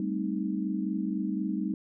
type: chord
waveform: sine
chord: A half-diminished seventh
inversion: third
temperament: equal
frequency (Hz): 196 / 220 / 261.6 / 311.1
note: G3 / A3 / C4 / Eb4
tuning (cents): 0 / 0 / 0 / 0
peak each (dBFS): -31 / -35 / -36 / -33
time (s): 0-1.74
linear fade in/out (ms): 2
effects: none